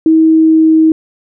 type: tone with pitch glide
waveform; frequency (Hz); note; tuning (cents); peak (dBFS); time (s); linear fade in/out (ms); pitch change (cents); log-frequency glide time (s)
sine; 320 to 318; D#4 to D#4; +49 to +38; -4; 0.06-0.92; 2; -11; 0.25-0.75
effects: none